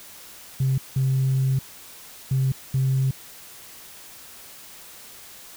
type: tone bursts at uneven times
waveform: sine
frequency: 132.8 Hz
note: C3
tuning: 26 cents sharp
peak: -17 dBFS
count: 4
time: 0.6-0.78 / 0.96-1.59 / 2.31-2.52 / 2.74-3.11 s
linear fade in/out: 5 ms
effects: tanh soft clip ceiling -15 dBFS + white hiss -44 dBFS RMS until 5.56 s